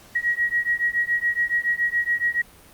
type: beating tone pair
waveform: sine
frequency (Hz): 1900 / 1907.1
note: A#6 / A#6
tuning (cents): +33 / +39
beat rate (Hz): 7.1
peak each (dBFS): -23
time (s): 0.15-2.42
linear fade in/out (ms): 10
effects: pink hiss -49 dBFS RMS until 2.73 s + Opus 48 kbps